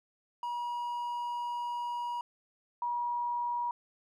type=tone pair in turn; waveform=triangle / sine; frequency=960 / 960 Hz; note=B5 / B5; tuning=-49 / -49 cents; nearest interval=unison; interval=0 cents; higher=neither; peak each=-31 / -30 dBFS; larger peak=second; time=0.43-2.21 / 2.82-3.71 s; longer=first; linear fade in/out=2 ms; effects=none